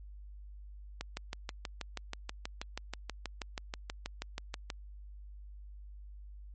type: click train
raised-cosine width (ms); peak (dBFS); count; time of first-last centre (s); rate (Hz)
0.2; -20; 24; 1.01-4.702; 6.23
effects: added 50 Hz sine -46 dBFS peak until 6.54 s + MP3 32 kbps